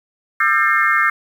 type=tone cluster; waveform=sine; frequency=1202 / 1343 / 1591 / 1803 / 2135 Hz; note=D6 / E6 / G6 / A6 / C7; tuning=+40 / +32 / +25 / +42 / +34 cents; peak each=-19 dBFS; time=0.4-1.1 s; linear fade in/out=5 ms; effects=7-bit